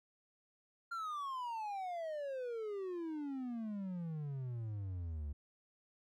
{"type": "exponential sweep", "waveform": "triangle", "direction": "down", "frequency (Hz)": [1400, 70.3], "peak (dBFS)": -37, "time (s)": [0.91, 5.33], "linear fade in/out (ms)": 10, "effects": []}